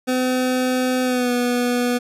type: tone with pitch glide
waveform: 25% pulse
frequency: 254.6 to 244.7 Hz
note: C4 to B3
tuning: -47 to -16 cents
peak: -14 dBFS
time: 0.07-1.99 s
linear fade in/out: 20 ms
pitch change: -69 cents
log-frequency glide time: 1.03-1.32 s
effects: resampled to 32000 Hz